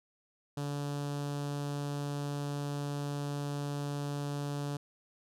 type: tone with notch filter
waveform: sawtooth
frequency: 143.8 Hz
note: D3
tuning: 36 cents flat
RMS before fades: -36 dBFS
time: 0.57-4.77 s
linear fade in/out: 5 ms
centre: 2100 Hz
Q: 1.4
effects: low-pass 11000 Hz 12 dB/octave